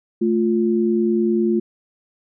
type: tone pair together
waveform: sine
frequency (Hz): 220 / 350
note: A3 / F4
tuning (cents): 0 / +4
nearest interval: minor sixth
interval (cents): 804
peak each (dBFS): -18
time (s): 0.21-1.6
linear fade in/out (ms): 10
effects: none